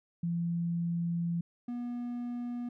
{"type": "tone pair in turn", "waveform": ["sine", "triangle"], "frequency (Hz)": [170.3, 241.8], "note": ["F3", "B3"], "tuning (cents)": [-43, -36], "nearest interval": "tritone", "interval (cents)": 607, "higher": "second", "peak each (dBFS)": [-29, -32], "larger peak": "first", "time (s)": [[0.23, 1.41], [1.68, 2.69]], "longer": "first", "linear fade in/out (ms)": 5, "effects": []}